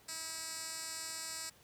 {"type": "tone with band-pass filter", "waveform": "10% pulse", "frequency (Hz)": 322.5, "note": "E4", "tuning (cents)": -38, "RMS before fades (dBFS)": -43, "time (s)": [0.08, 1.5], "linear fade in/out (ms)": 10, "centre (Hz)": 7300, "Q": 2, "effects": ["pink hiss -63 dBFS RMS until 1.63 s", "high-pass 60 Hz 12 dB/octave"]}